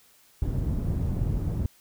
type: low-pass noise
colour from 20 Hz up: white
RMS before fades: -27 dBFS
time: 0.42-1.66 s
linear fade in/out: 2 ms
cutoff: 120 Hz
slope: 12 dB/octave
effects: white hiss -59 dBFS RMS until 1.8 s